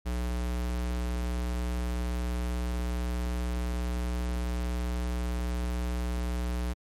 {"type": "tone", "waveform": "square", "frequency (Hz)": 60.6, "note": "B1", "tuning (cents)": -32, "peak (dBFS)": -29, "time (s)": [0.05, 6.74], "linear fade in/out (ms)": 20, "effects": ["MP3 64 kbps"]}